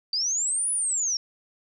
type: linear two-way sweep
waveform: sine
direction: up then down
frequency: 4600 to 10010 to 5400 Hz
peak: -23 dBFS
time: 0.13-1.17 s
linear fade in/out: 2 ms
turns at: 0.71 s
effects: none